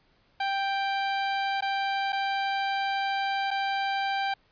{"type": "tone with dropouts", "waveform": "sawtooth", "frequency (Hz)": 786, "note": "G5", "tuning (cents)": 4, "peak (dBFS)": -22, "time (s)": [0.4, 4.34], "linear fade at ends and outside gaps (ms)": 5, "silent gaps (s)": [[1.608, 1.622], [2.123, 2.128], [3.507, 3.511]], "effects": ["pink hiss -65 dBFS RMS until 4.51 s", "resampled to 11025 Hz"]}